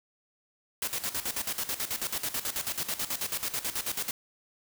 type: noise with tremolo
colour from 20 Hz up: white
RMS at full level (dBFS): -31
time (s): 0.82-4.11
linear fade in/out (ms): 2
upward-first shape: square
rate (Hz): 9.2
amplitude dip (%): 75
effects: none